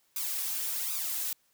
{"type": "noise with flanger", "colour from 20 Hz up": "blue", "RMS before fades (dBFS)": -33, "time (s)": [0.16, 1.33], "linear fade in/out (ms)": 2, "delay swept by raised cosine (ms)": [0.81, 3.31], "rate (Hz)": 1.3, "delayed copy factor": 0.95, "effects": ["white hiss -70 dBFS RMS until 1.53 s"]}